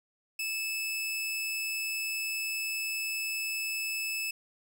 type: tone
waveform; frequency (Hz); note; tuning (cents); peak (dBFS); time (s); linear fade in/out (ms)
sawtooth; 2615; E7; -15; -28; 0.39-4.31; 5
effects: none